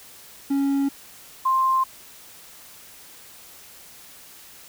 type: tone pair in turn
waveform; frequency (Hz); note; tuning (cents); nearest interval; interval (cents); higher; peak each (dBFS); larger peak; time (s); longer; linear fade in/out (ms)
triangle / sine; 277.2 / 1051.1; C#4 / C6; 0 / +8; octave + major seventh; 2308; second; -17; neither; 0.5-0.89 / 1.45-1.84; neither; 10
effects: white hiss -46 dBFS RMS until 4.68 s